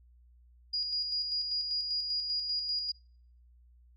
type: tone with tremolo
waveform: sine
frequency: 4875 Hz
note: D#8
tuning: 36 cents flat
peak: -29 dBFS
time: 0.73-2.92 s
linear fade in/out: 10 ms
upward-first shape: square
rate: 5.1 Hz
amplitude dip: 40%
effects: noise-tail reverb RT60 0.6 s tail -26 dB re dry + added 60 Hz sine -57 dBFS peak until 3.96 s